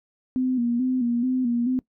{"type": "tone with vibrato", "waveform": "sine", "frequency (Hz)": 246.9, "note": "B3", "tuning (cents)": 0, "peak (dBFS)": -20, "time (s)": [0.36, 1.79], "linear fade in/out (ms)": 0, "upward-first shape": "square", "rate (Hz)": 2.3, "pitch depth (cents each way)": 65, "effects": ["noise-tail reverb RT60 0.1 s tail -21 dB re dry"]}